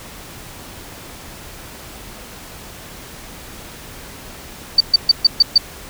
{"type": "tone bursts", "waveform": "sine", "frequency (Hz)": 4598, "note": "D8", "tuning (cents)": -37, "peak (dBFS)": -5, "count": 6, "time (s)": [4.78, 5.58], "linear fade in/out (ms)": 5, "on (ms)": 25, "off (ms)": 130, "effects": ["pink hiss -36 dBFS RMS until 5.89 s"]}